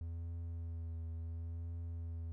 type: tone with vibrato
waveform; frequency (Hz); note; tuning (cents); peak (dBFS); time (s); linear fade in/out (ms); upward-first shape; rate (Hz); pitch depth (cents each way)
triangle; 83.2; E2; +17; -38; 0.01-2.32; 0; triangle; 0.71; 27
effects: none